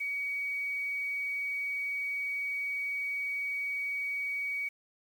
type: tone with quantisation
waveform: sine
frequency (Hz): 2258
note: C#7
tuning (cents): +31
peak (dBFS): -31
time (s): 0-4.69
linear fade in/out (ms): 10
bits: 9
effects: none